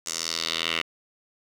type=tone with band-pass filter sweep; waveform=10% pulse; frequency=82.41 Hz; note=E2; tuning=in tune; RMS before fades=-29 dBFS; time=0.06-0.82 s; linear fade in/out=5 ms; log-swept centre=6900 to 2600 Hz; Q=2.4; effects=8-bit